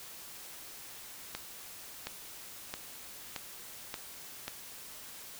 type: accelerating click train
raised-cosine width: 0.2 ms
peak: -19 dBFS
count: 6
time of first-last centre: 1.35-4.48 s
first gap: 720 ms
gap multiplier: 0.93
effects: white hiss -48 dBFS RMS until 5.39 s